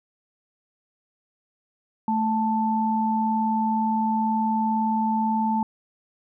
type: tone pair together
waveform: sine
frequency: 220.2 / 881 Hz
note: A3 / A5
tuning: +2 / +2 cents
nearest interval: 2 octaves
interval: 2400 cents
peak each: -23 dBFS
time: 2.08-5.63 s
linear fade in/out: 2 ms
effects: none